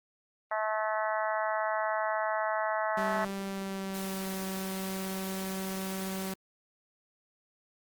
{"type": "harmonic tone", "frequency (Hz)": 216.3, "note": "A3", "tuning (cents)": -29, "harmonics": [3, 4, 5, 6, 7, 8, 9], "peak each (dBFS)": [-32, -34, -36, -38, -39, -40, -41], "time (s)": [0.51, 3.25], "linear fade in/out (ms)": 5}
{"type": "tone with pitch glide", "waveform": "sawtooth", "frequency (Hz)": [196, 190.64], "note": ["G3", "G3"], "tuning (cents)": [0, -48], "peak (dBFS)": -30, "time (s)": [2.97, 6.34], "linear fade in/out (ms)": 5, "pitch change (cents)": -48, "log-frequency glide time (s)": [3.35, 4.34]}
{"type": "noise", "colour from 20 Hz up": "white", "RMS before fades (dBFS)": -43, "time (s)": [3.93, 6.34], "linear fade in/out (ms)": 20}
{"effects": ["Opus 24 kbps"]}